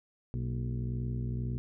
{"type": "harmonic tone with a mistuned harmonic", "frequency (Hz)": 62, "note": "B1", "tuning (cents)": 7, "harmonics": [1, 2, 3, 4, 5, 6, 7], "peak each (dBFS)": [-37, -33, -45, -41, -51, -49, -55], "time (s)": [0.34, 1.58], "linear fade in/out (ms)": 0, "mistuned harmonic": 4, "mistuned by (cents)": -98, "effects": []}